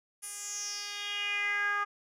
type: tone with band-pass filter sweep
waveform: 10% pulse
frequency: 409.1 Hz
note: G#4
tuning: 26 cents flat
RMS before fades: -34 dBFS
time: 0.22-1.85 s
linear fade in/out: 20 ms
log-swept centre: 9800 to 1300 Hz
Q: 4.5
effects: none